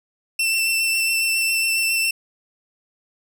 sawtooth tone with vibrato, 2683 Hz, E7, 30 cents sharp, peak -15 dBFS, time 0.39-2.11 s, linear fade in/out 5 ms, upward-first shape triangle, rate 7.3 Hz, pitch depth 17 cents each way, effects none

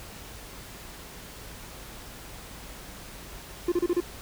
triangle tone bursts, 350.4 Hz, F4, 6 cents sharp, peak -19 dBFS, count 5, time 3.68-4.004 s, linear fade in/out 5 ms, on 40 ms, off 31 ms, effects added 50 Hz sine -49 dBFS peak until 4.21 s + pink hiss -44 dBFS RMS until 4.21 s

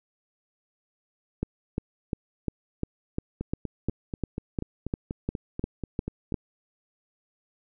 two click trains, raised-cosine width 3 ms, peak -18 / -14 dBFS, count 13 / 15, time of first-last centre 3.41-6.323 / 1.43-6.342 s, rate 4.12 / 2.85 Hz, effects none

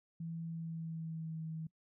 sine tone with pitch glide, 165.2 to 160.03 Hz, E3 to D#3, +4 to +49 cents, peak -39 dBFS, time 0.2-1.67 s, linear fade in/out 5 ms, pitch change -55 cents, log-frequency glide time 0.45-1.43 s, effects noise-tail reverb RT60 0.1 s tail -23 dB re dry

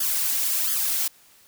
blue noise with flanger, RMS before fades -24 dBFS, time 0-1.08 s, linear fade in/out 5 ms, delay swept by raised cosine 0.61 to 3.71 ms, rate 1.4 Hz, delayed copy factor +0.9, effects white hiss -55 dBFS RMS until 1.47 s

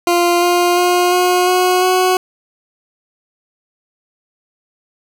20% pulse tone with pitch steps, 348.1 / 352.1 / 356.2 / 360.4 / 364.6 / 368.8 Hz, F4 / F4 / F4 / F#4 / F#4 / F#4, -6 / +14 / +34 / -45 / -25 / -6 cents, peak -6 dBFS, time 0.07-2.17 s, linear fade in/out 2 ms, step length 350 ms, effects none

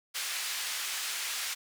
pink band-pass noise, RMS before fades -35 dBFS, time 0.14-1.55 s, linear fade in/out 20 ms, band 1900 to 12000 Hz, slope 12 dB/octave, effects none

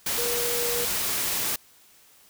sine tone in noise, 478.1 Hz, A#4, 44 cents sharp, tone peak -29 dBFS, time 0.18-0.85 s, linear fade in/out 5 ms, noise white, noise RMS -27 dBFS, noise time 0.06-1.56 s, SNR -5 dB, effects white hiss -56 dBFS RMS until 2.29 s

